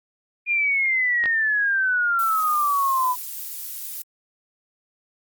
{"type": "exponential sweep", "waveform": "sine", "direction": "down", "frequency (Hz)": [2437, 987.8], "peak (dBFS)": -18, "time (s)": [0.46, 3.16], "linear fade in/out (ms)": 50}
{"type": "clicks", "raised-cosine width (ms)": 0.3, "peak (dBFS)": [-17, -14], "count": 2, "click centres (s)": [1.239, 1.258]}
{"type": "noise", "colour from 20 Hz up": "violet", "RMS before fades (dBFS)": -32, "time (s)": [2.19, 4.02], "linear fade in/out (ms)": 0}
{"effects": ["Opus 48 kbps"]}